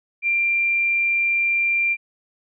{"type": "tone", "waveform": "sine", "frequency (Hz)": 2375, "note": "D7", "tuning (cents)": 19, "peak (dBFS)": -17, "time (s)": [0.22, 1.97], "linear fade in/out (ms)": 50, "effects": []}